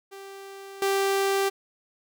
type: tone with level steps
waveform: sawtooth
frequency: 392 Hz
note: G4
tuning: in tune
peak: -36 / -18 dBFS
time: 0.11-1.5 s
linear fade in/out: 20 ms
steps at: 0.82 s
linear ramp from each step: 2 ms
effects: none